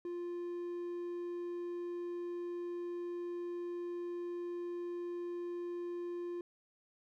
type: tone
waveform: triangle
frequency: 349.2 Hz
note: F4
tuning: in tune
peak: -36 dBFS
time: 0.05-6.41 s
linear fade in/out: 2 ms
effects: none